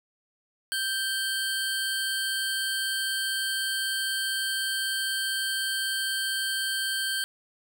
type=tone pair together; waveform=25% pulse; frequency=1568 / 4435 Hz; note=G6 / C#8; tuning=0 / 0 cents; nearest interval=octave + tritone; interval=1800 cents; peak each=-24 / -28 dBFS; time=0.72-7.24 s; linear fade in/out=0 ms; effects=none